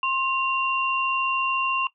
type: tone pair together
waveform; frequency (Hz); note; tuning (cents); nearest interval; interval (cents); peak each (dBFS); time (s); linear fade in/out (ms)
sine; 1059 / 2767; C6 / F7; +21 / -17; octave + perfect fourth; 1662; -24; 0.03-1.87; 2
effects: noise-tail reverb RT60 0.1 s tail -18 dB re dry